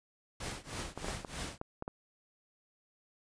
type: noise with tremolo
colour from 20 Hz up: pink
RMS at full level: -38 dBFS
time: 0.4-1.58 s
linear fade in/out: 5 ms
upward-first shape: triangle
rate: 3.2 Hz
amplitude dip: 95%
type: clicks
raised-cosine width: 1 ms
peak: -25 dBFS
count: 7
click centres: 0.976 / 1.045 / 1.084 / 1.248 / 1.614 / 1.824 / 1.879 s
effects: resampled to 22050 Hz